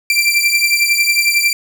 sawtooth beating tone pair, 2349 / 2360 Hz, D7 / D7, 0 / +8 cents, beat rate 11 Hz, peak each -11 dBFS, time 0.1-1.53 s, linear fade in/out 2 ms, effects none

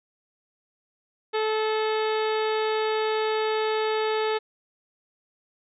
harmonic tone with a mistuned harmonic, 434.9 Hz, A4, 20 cents flat, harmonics 1 / 2 / 3 / 4 / 5 / 6 / 7 / 8 / 9 / 10, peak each -24 / -30 / -34 / -36 / -38 / -40 / -41 / -42 / -43 / -44 dBFS, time 1.33-4.39 s, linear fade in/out 20 ms, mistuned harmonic 9, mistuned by -52 cents, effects none

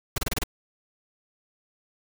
pink noise bursts, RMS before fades -26 dBFS, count 6, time 0.16-0.437 s, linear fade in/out 5 ms, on 22 ms, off 29 ms, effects none

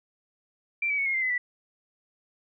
sine tone with pitch steps, 2353 / 2283 / 2216 / 2150 / 2087 / 2025 / 1965 Hz, D7 / D7 / C#7 / C7 / C7 / B6 / B6, +3 / -50 / -1 / +47 / -5 / +43 / -9 cents, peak -24 dBFS, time 0.82-1.38 s, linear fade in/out 5 ms, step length 80 ms, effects none

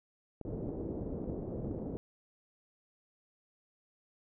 clicks, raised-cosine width 2 ms, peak -28 dBFS, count 7, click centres 0.413 / 0.691 / 1.242 / 1.298 / 1.646 / 1.712 / 1.788 s
white low-pass noise, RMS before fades -39 dBFS, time 0.45-1.97 s, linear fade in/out 0 ms, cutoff 450 Hz, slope 24 dB/octave
effects none

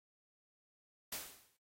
white noise with exponential decay, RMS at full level -39 dBFS, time 1.12-1.57 s, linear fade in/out 5 ms, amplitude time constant 96 ms, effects noise-tail reverb RT60 0.2 s tail -25 dB re dry + AAC 48 kbps

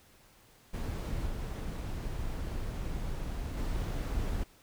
brown noise with level steps, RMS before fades -34 / -36 / -33 dBFS, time 0.73-4.44 s, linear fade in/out 10 ms, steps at 1.27 / 3.57 s, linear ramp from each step 5 ms, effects pink hiss -61 dBFS RMS until 4.62 s

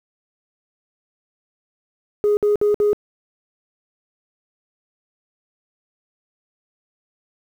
sine tone bursts, 415.3 Hz, G#4, in tune, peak -12 dBFS, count 4, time 2.24-2.931 s, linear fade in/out 0 ms, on 130 ms, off 57 ms, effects tanh soft clip ceiling -11 dBFS + 8-bit

